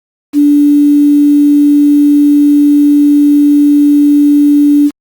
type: tone with quantisation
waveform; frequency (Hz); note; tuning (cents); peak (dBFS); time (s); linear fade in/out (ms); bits
sine; 290.7; D4; -18; -3; 0.33-4.91; 50; 5
effects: Opus 48 kbps

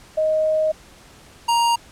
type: tone pair in turn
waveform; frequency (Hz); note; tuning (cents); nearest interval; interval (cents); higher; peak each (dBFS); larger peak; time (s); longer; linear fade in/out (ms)
sine / square; 625 / 936.4; D#5 / A#5; +8 / +8; perfect fifth; 700; second; -16; neither; 0.17-0.72 / 1.48-1.76; first; 10
effects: pink hiss -47 dBFS RMS until 1.91 s + low-pass 10000 Hz 12 dB/octave

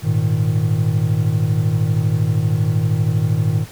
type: chord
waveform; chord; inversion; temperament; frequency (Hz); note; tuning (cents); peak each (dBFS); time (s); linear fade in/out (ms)
triangle; Ab suspended second; none; equal; 103.83 / 116.54 / 155.56; Ab2 / Bb2 / Eb3; 0 / 0 / 0; -17; 0.02-3.66; 50
effects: pink hiss -40 dBFS RMS until 3.71 s

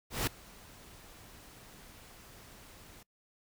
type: noise with ADSR envelope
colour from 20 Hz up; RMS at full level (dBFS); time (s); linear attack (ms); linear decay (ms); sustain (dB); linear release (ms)
pink; -30; 0.1-3.03; 170; 6; -24; 4
effects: noise-tail reverb RT60 0.1 s tail -23 dB re dry

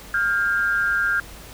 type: tone pair together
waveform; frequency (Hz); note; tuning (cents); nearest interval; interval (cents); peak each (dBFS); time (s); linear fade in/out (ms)
sine; 1400 / 1607.6; F6 / G6; +4 / +43; major second; 239; -21; 0.14-1.2; 2
effects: added 50 Hz sine -43 dBFS peak until 1.53 s + pink hiss -42 dBFS RMS until 1.53 s

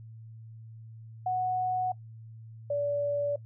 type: tone pair in turn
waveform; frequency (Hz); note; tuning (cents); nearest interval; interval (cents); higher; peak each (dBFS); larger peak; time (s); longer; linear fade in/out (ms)
sine; 738 / 576.6; F#5 / D5; -5 / -32; major third; 427; first; -26; neither; 1.26-1.92 / 2.7-3.36; neither; 5
effects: noise-tail reverb RT60 0.1 s tail -19 dB re dry + added 112 Hz sine -44 dBFS peak until 3.45 s

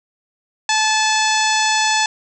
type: harmonic tone with a mistuned harmonic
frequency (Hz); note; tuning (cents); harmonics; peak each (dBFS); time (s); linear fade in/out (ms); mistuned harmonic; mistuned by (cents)
868; A5; -24; 1 / 2 / 3 / 4 / 5 / 6 / 7 / 8 / 9; -18 / -21 / -23 / -24 / -25 / -26 / -26 / -27 / -28; 0.69-2.06; 2; 6; -17
effects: none

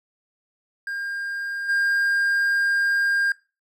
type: tone with level steps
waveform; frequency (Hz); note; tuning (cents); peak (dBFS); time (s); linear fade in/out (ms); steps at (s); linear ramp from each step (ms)
triangle; 1607; G6; +43; -25 / -17; 0.87-3.32; 2; 1.68; 20
effects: noise-tail reverb RT60 0.3 s tail -21 dB re dry

